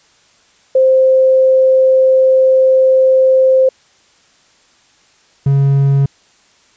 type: tone pair in turn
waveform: sine / triangle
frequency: 523.3 / 138.6 Hz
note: C5 / C#3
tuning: 0 / 0 cents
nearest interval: octave + major seventh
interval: 2300 cents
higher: first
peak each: -6 dBFS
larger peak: neither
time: 0.75-3.69 / 5.46-6.06 s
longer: first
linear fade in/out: 5 ms
effects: white hiss -51 dBFS RMS until 6.76 s + resampled to 16000 Hz